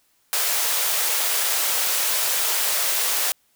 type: high-pass noise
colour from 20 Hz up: white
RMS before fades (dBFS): -22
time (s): 0.33-3.32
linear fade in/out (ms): 0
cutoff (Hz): 460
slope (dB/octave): 24
effects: white hiss -64 dBFS RMS until 3.55 s